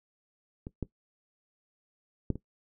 clicks, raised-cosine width 3 ms, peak -26 / -19 / -15 / -26 dBFS, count 4, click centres 0.669 / 0.827 / 2.303 / 2.356 s, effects noise-tail reverb RT60 0.1 s tail -17 dB re dry

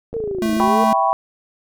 click train, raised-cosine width 2 ms, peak -19 dBFS, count 16, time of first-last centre 0.13-0.677 s, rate 27.4 Hz
sine linear two-way sweep, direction down then up, 466.2 to 311.1 to 466.2 Hz, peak -21 dBFS, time 0.14-0.84 s, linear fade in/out 0 ms, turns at 0.53 s
square tone, 219.4 Hz, A3, 5 cents flat, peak -19 dBFS, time 0.42-0.93 s, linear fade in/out 2 ms
sine chord, C# half-diminished seventh, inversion first, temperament equal, 659.3 / 784 / 987.8 / 1108.7 Hz, E5 / G5 / B5 / C#6, 0 / 0 / 0 / 0 cents, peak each -21 / -18 / -19 / -21 dBFS, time 0.6-1.13 s, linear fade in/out 0 ms
effects none

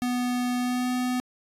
square tone with pitch glide, 246.9 to 250.2 Hz, B3 to B3, 0 to +23 cents, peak -25 dBFS, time 0.02-1.2 s, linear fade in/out 0 ms, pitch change +23 cents, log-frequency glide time 0.58-0.9 s, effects resampled to 32000 Hz

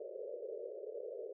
pink band-pass noise, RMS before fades -45 dBFS, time 0-1.33 s, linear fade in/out 5 ms, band 390 to 590 Hz, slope 96 dB/octave, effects none

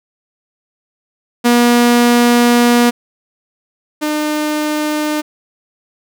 sawtooth tone pair in turn, 240 / 302.4 Hz, B3 / D#4, -49 / -49 cents, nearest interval major third, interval 400 cents, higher second, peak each -4 / -11 dBFS, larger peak first, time 1.44-2.91 / 4.01-5.22 s, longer first, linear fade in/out 20 ms, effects none

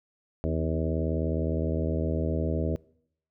harmonic tone with a mistuned harmonic, 79.6 Hz, D#2, 40 cents sharp, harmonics 1 / 2 / 3 / 4 / 5 / 6 / 7 / 8, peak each -29 / -32 / -34 / -35 / -36 / -37 / -37 / -38 dBFS, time 0.44-2.76 s, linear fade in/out 0 ms, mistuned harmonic 3, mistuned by +55 cents, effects noise-tail reverb RT60 0.7 s tail -23 dB re dry

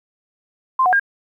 sine tone with pitch steps, 1044 / 734 / 1613 Hz, C6 / F#5 / G6, -4 / -14 / +49 cents, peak -12 dBFS, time 0.79-0.997 s, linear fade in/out 5 ms, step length 69 ms, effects 9-bit

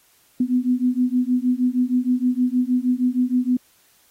sine beating tone pair, 246.9 / 253.3 Hz, B3 / B3, 0 / +44 cents, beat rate 6.4 Hz, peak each -20 dBFS, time 0.4-3.57 s, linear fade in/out 5 ms, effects white hiss -58 dBFS RMS until 4.1 s + AAC 48 kbps

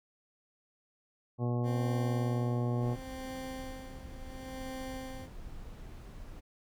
harmonic tone, 121.1 Hz, B2, 34 cents flat, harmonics 1 / 2 / 3 / 4 / 5 / 6 / 7 / 9, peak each -30 / -36 / -40 / -42 / -44 / -46 / -47 / -49 dBFS, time 1.38-2.97 s, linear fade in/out 50 ms
20% pulse tone with tremolo, 261.6 Hz, C4, in tune, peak -34 dBFS, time 1.63-5.29 s, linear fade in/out 50 ms, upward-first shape sine, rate 0.71 Hz, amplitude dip 80%
brown noise, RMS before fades -46 dBFS, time 2.81-6.41 s, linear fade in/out 20 ms
effects none

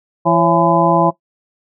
harmonic tone with a mistuned harmonic, 168.5 Hz, E3, 38 cents sharp, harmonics 1 / 2 / 3 / 4 / 5 / 6, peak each -17 / -17 / -17 / -17 / -17 / -17 dBFS, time 0.25-1.11 s, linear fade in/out 20 ms, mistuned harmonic 3, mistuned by +140 cents, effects noise-tail reverb RT60 0.1 s tail -17 dB re dry

